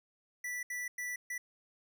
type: tone bursts at uneven times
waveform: square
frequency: 1968 Hz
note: B6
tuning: 7 cents flat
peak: -37 dBFS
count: 4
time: 0.44-0.63 / 0.7-0.88 / 0.98-1.16 / 1.3-1.38 s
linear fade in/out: 5 ms
effects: none